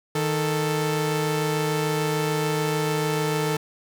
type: tone pair together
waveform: sawtooth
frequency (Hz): 156.16 / 441.7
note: D#3 / A4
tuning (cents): +7 / +7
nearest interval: octave + tritone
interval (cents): 1800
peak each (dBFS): -21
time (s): 0.15-3.57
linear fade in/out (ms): 5
effects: none